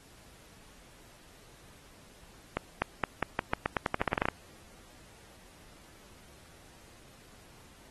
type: accelerating click train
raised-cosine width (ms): 0.5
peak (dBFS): -12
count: 17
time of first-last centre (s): 2.57-4.286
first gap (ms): 250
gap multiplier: 0.87
effects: pink hiss -57 dBFS RMS until 7.9 s + AAC 32 kbps